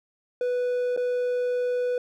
triangle tone with dropouts, 493.9 Hz, B4, in tune, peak -21 dBFS, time 0.41-1.98 s, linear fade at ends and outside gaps 2 ms, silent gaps 0.965-0.974 s, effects none

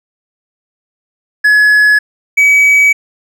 triangle tone pair in turn, 1695 / 2277 Hz, G#6 / C#7, +35 / +46 cents, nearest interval perfect fourth, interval 511 cents, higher second, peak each -3 dBFS, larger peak neither, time 1.44-1.99 / 2.37-2.93 s, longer second, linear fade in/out 10 ms, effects none

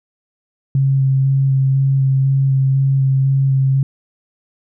sine tone with vibrato, 135 Hz, C#3, 45 cents flat, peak -11 dBFS, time 0.75-3.83 s, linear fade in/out 2 ms, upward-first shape square, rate 2 Hz, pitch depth 11 cents each way, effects none

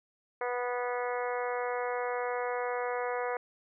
harmonic tone with a mistuned harmonic, 245.6 Hz, B3, 9 cents flat, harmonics 2 / 3 / 4 / 5 / 6 / 7 / 8 / 9, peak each -33 / -37 / -39 / -41 / -43 / -44 / -45 / -46 dBFS, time 0.41-3.37 s, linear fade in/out 2 ms, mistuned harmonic 9, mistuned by -32 cents, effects none

